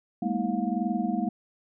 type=tone cluster; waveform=sine; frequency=200 / 221.7 / 243.4 / 321.8 / 710 Hz; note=G3 / A3 / B3 / E4 / F5; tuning=+35 / +13 / -25 / -42 / +28 cents; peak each=-31 / -29 / -32 / -33 / -33 dBFS; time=0.22-1.29 s; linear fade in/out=5 ms; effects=none